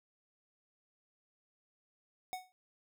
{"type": "tone with exponential decay", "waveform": "square", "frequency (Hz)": 740, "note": "F#5", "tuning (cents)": 0, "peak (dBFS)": -35, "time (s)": [2.33, 2.52], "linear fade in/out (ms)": 0, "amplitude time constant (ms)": 40, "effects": []}